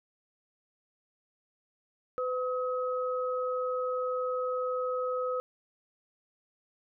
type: tone pair together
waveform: sine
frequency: 505.2 / 1273 Hz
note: B4 / D#6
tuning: +39 / +39 cents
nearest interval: octave + major third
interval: 1600 cents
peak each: -30 / -34 dBFS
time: 2.18-5.4 s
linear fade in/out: 0 ms
effects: none